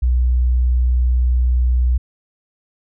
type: tone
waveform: sine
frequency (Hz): 61.74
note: B1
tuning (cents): 0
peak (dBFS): -12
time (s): 0.02-1.98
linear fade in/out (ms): 10
effects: none